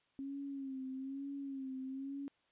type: tone with vibrato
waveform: sine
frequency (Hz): 270.5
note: C#4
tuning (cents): -42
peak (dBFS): -40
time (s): 0.19-2.28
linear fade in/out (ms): 0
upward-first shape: sine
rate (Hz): 1.1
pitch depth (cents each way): 59
effects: white hiss -75 dBFS RMS until 2.51 s + resampled to 8000 Hz